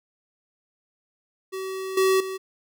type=tone with level steps; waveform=square; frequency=380.4 Hz; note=F#4; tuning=48 cents sharp; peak=-30 / -18 / -30 dBFS; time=1.52-2.38 s; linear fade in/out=20 ms; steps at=1.97 / 2.2 s; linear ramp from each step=5 ms; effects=none